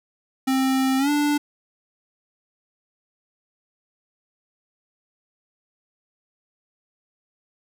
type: tone with pitch glide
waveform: square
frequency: 264.2 to 293.1 Hz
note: C4 to D4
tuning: +17 to -3 cents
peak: -19 dBFS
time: 0.47-1.38 s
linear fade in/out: 10 ms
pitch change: +180 cents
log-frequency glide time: 0.98-1.1 s
effects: none